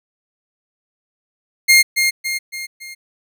sawtooth tone with echo, 2126 Hz, C7, 27 cents sharp, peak -4 dBFS, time 1.68-1.83 s, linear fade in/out 20 ms, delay 280 ms, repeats 4, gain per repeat -6 dB, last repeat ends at 2.95 s, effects none

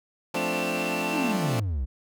15% pulse chord, D minor seventh, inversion first, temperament equal, 174.61 / 220 / 261.6 / 293.7 Hz, F3 / A3 / C4 / D4, 0 / 0 / 0 / 0 cents, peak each -26 dBFS, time 0.34-1.6 s, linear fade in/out 5 ms
sine tone with tremolo, 2691 Hz, E7, 35 cents sharp, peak -30 dBFS, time 0.36-1.32 s, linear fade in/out 10 ms, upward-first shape square, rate 16 Hz, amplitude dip 35%
triangle exponential sweep, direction down, 329.6 to 59 Hz, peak -23 dBFS, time 1.13-1.86 s, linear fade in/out 20 ms
effects none

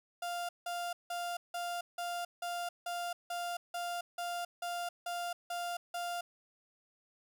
35% pulse tone bursts, 698.5 Hz, F5, in tune, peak -34 dBFS, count 14, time 0.22-6.21 s, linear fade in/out 5 ms, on 270 ms, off 170 ms, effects 11-bit

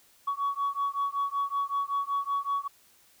sine beating tone pair, 1121 / 1126.3 Hz, C#6 / C#6, +19 / +27 cents, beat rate 5.3 Hz, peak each -29 dBFS, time 0.27-2.68 s, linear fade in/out 10 ms, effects tanh soft clip ceiling -22 dBFS + white hiss -61 dBFS RMS until 3.2 s

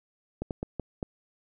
slowing click train, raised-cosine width 2 ms, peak -18 dBFS, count 5, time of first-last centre 0.42-1.028 s, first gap 88 ms, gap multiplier 1.38, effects none

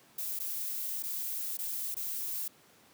violet noise with dropouts, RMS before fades -36 dBFS, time 0.18-2.48 s, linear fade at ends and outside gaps 5 ms, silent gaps 0.391-0.399 / 1.026-1.035 / 1.572-1.588 / 1.945-1.966 s, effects pink hiss -61 dBFS RMS until 2.93 s + high-pass 150 Hz 12 dB/octave

